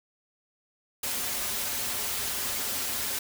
white noise with comb filter, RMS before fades -31 dBFS, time 1.03-3.19 s, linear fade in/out 5 ms, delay 6.2 ms, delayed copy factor -0.9, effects none

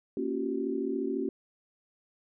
sine chord, G half-diminished seventh, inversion first, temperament equal with one note detuned, 233.1 / 277.2 / 349.2 / 383.3 Hz, Bb3 / Db4 / F4 / G4, 0 / 0 / 0 / -39 cents, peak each -36 / -33 / -36 / -33 dBFS, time 0.17-1.29 s, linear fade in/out 2 ms, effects none

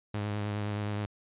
sawtooth tone with vibrato, 103.83 Hz, G#2, in tune, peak -27 dBFS, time 0.14-1.06 s, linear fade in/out 5 ms, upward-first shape sine, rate 9.6 Hz, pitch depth 27 cents each way, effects resampled to 8000 Hz

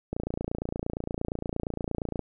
click train, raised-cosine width 2 ms, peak -17 dBFS, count 60, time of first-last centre 0.13-2.193 s, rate 28.6 Hz, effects none

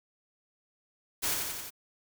white noise with echo, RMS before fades -30 dBFS, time 1.22-1.35 s, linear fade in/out 20 ms, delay 89 ms, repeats 4, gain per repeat -3 dB, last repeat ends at 1.706 s, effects none

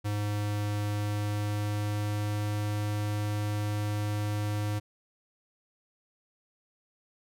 square tone with pitch glide, 103.83 to 104.49 Hz, G#2 to G#2, 0 to +11 cents, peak -29 dBFS, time 0.04-4.8 s, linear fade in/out 20 ms, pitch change +11 cents, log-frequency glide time 0.83-2.5 s, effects none

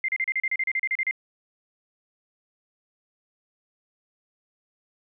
sine tone bursts, 2093 Hz, C7, in tune, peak -22 dBFS, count 14, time 0.04-1.111 s, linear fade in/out 2 ms, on 44 ms, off 35 ms, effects none

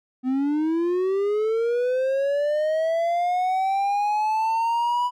triangle linear sweep, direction up, 251.1 to 987.8 Hz, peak -18 dBFS, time 0.23-5.11 s, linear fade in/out 50 ms, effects none

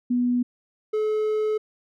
sine / triangle tone pair in turn, 245.4 / 429.7 Hz, B3 / A4, -11 / -41 cents, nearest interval minor seventh, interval 970 cents, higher second, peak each -19 dBFS, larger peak neither, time 0.1-0.43 / 0.93-1.58 s, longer second, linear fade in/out 10 ms, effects none

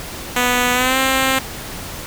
5% pulse tone with pitch glide, 246.9 to 264.6 Hz, B3 to C4, 0 to +20 cents, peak -3 dBFS, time 0.36-1.39 s, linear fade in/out 5 ms, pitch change +120 cents, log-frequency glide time 0.73-0.98 s, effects pink hiss -30 dBFS RMS until 2.06 s

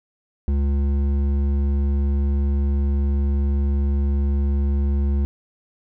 sine tone with hard clipping, 70.2 Hz, C#2, 22 cents sharp, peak -19 dBFS, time 0.48-5.25 s, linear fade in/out 0 ms, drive 9 dB, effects none

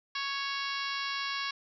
harmonic tone with a mistuned harmonic, 554.4 Hz, C#5, in tune, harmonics 2 / 3 / 4 / 5 / 6 / 7 / 8 / 9 / 10, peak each -37 / -39 / -40 / -41 / -42 / -42 / -43 / -44 / -44 dBFS, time 0.15-1.51 s, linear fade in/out 5 ms, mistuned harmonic 7, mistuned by +24 cents, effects none

